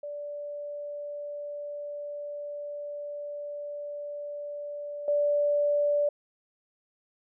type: tone with level steps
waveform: sine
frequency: 583 Hz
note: D5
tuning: 13 cents flat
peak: -34 / -22 dBFS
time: 0.03-6.09 s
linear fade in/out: 5 ms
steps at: 5.08 s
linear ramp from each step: 2 ms
effects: none